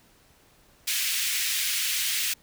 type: high-pass noise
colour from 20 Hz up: pink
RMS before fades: -27 dBFS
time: 0.87-2.34 s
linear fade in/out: 10 ms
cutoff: 2100 Hz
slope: 24 dB/octave
effects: pink hiss -59 dBFS RMS until 2.42 s